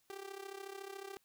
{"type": "tone with amplitude modulation", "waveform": "sawtooth", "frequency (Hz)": 392, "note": "G4", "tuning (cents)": 0, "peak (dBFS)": -38, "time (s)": [0.1, 1.17], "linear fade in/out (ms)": 0, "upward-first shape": "sine", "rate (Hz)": 33.9, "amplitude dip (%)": 80, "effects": ["white hiss -75 dBFS RMS until 1.24 s"]}